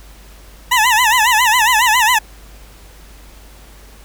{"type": "tone with vibrato", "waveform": "20% pulse", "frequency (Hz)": 930, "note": "A#5", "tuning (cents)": -4, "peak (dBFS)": -5, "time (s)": [0.71, 2.19], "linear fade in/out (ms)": 10, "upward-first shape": "sine", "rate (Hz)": 7.3, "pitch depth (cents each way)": 160, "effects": ["added 50 Hz sine -39 dBFS peak until 4.04 s", "pink hiss -44 dBFS RMS until 4.04 s"]}